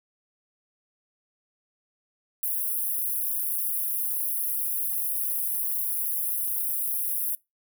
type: high-pass noise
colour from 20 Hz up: white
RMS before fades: -28 dBFS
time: 2.43-7.35 s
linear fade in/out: 0 ms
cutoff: 9900 Hz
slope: 96 dB/octave
effects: noise-tail reverb RT60 0.2 s tail -23 dB re dry